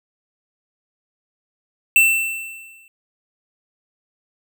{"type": "tone with exponential decay", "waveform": "square", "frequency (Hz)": 2680, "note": "E7", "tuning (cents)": 28, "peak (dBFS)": -9, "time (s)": [1.96, 2.88], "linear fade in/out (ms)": 1, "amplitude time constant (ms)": 200, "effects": []}